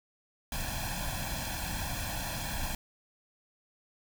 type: noise with comb filter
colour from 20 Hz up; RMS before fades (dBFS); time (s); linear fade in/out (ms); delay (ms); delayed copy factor
pink; -35; 0.52-2.75; 2; 1.2; +1
effects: none